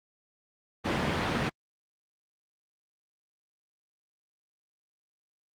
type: band-pass noise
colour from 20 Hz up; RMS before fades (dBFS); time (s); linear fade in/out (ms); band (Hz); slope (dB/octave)
pink; -29; 0.84-1.5; 20; 100 to 3000; 12
effects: Opus 24 kbps